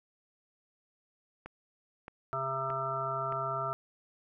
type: click train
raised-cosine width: 0.5 ms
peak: -28 dBFS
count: 4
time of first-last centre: 1.46-3.323 s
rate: 1.61 Hz
type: harmonic tone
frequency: 133.6 Hz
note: C3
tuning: 36 cents sharp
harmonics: 1 / 3 / 5 / 7 / 9 / 10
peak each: -41 / -43 / -37 / -42 / -38 / -35 dBFS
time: 2.33-3.73 s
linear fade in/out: 0 ms
effects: none